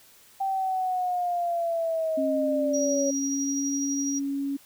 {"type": "linear sweep", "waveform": "sine", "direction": "down", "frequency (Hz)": [781, 554.4], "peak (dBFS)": -24, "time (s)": [0.4, 3.11], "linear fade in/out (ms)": 10}
{"type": "tone with pitch glide", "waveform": "sine", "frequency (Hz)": [270.4, 278.2], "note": ["C#4", "C#4"], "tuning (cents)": [-43, 6], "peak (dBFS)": -26, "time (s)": [2.17, 4.57], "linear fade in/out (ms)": 10, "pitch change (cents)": 49, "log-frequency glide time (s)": [2.37, 3.7]}
{"type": "tone with tremolo", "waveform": "sine", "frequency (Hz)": 5740, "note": "F8", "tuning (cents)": 47, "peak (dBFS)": -28, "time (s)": [2.73, 4.2], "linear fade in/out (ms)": 20, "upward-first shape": "sine", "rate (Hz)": 12, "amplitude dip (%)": 35}
{"effects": ["white hiss -55 dBFS RMS until 4.65 s"]}